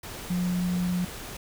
sine tone in noise, 179 Hz, F3, 43 cents sharp, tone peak -24 dBFS, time 0.3-1.05 s, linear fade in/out 5 ms, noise pink, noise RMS -39 dBFS, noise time 0.03-1.37 s, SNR +12 dB, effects none

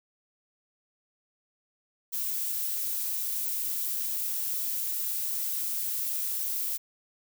violet noise, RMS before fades -31 dBFS, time 2.12-6.78 s, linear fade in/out 20 ms, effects none

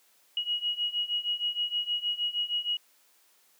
sine beating tone pair, 2897 / 2903.4 Hz, F#7 / F#7, -37 / -33 cents, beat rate 6.4 Hz, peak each -32 / -30 dBFS, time 0.37-2.77 s, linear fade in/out 2 ms, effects white hiss -64 dBFS RMS until 3.59 s + high-pass 300 Hz 12 dB/octave

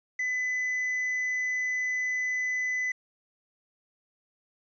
triangle tone with quantisation, 2006 Hz, B6, 26 cents sharp, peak -25 dBFS, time 0.19-2.92 s, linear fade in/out 5 ms, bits 9, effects resampled to 16000 Hz

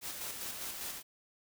white noise with tremolo, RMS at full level -40 dBFS, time 0.01-1.03 s, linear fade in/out 50 ms, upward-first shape square, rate 5 Hz, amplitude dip 35%, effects none

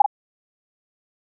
sine tone with echo, 821 Hz, G#5, 20 cents flat, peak -6 dBFS, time 0-0.02 s, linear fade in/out 5 ms, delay 42 ms, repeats 1, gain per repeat -9 dB, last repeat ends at 0.062 s, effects none

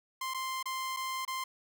sawtooth tone with dropouts, 1046.5 Hz, C6, in tune, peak -30 dBFS, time 0.21-1.44 s, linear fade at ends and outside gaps 5 ms, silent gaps 0.338-0.344 / 0.628-0.656 / 0.965-0.969 / 1.251-1.277 s, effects none

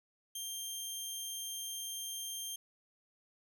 15% pulse tone, 3179 Hz, G7, 24 cents sharp, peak -32 dBFS, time 0.35-2.56 s, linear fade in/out 5 ms, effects none

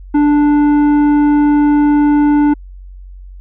sine tone with tanh clipping, 293.7 Hz, D4, in tune, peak -9 dBFS, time 0.14-2.54 s, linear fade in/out 10 ms, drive 10 dB, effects added 46 Hz sine -30 dBFS peak until 3.4 s

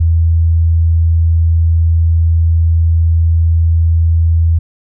sine tone, 82.41 Hz, E2, in tune, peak -7 dBFS, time 0-4.59 s, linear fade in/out 10 ms, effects none

